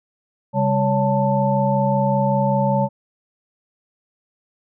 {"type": "tone cluster", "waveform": "sine", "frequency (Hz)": [135, 200.3, 561, 886], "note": ["C#3", "G3", "C#5", "A5"], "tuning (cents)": [-45, 38, 21, 12], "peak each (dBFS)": -21, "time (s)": [0.53, 2.89], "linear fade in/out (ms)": 50, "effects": []}